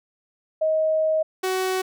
sine / sawtooth tone pair in turn, 630 / 374.6 Hz, D#5 / F#4, +21 / +21 cents, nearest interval major sixth, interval 900 cents, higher first, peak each -18 dBFS, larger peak neither, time 0.61-1.23 / 1.43-1.82 s, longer first, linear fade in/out 10 ms, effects none

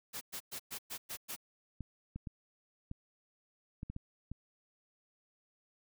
white noise bursts, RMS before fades -42 dBFS, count 7, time 0.13-1.364 s, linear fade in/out 20 ms, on 82 ms, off 110 ms
clicks, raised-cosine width 5 ms, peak -29 dBFS, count 8, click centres 1.807 / 2.16 / 2.272 / 2.914 / 3.831 / 3.9 / 3.964 / 4.316 s
effects none

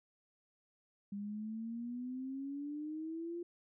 sine exponential sweep, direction up, 199.6 to 349 Hz, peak -39 dBFS, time 1.12-3.43 s, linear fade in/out 5 ms, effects none

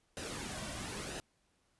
pink noise with flanger, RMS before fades -42 dBFS, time 0.17-1.2 s, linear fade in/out 0 ms, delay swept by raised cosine 0.89 to 2.39 ms, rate 1 Hz, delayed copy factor -0.55, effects pink hiss -75 dBFS RMS until 1.79 s + resampled to 24000 Hz

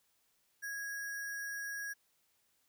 sine tone with sample-and-hold, 1654 Hz, G#6, 8 cents flat, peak -38 dBFS, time 0.62-1.94 s, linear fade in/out 20 ms, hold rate 7350 Hz, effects white hiss -75 dBFS RMS until 2.68 s

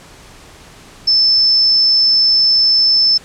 sine tone, 5274 Hz, E8, in tune, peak -8 dBFS, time 1.07-3.18 s, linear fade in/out 10 ms, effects pink hiss -40 dBFS RMS until 3.24 s + low-pass 9000 Hz 12 dB/octave

